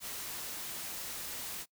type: noise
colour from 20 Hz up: white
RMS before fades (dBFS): -41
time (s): 0-1.66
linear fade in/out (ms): 50
effects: noise-tail reverb RT60 0.1 s tail -22 dB re dry